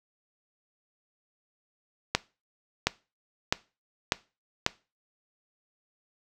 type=accelerating click train; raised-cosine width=0.2 ms; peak=-4 dBFS; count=5; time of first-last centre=2.15-4.664 s; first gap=720 ms; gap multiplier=0.91; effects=noise-tail reverb RT60 0.3 s tail -20 dB re dry